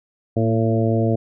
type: harmonic tone with a mistuned harmonic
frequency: 112.3 Hz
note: A2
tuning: 36 cents sharp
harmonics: 1 / 2 / 3 / 4 / 5 / 6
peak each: -19 / -22 / -24 / -25 / -26 / -27 dBFS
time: 0.36-1.16 s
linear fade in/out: 10 ms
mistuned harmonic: 2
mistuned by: +30 cents
effects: none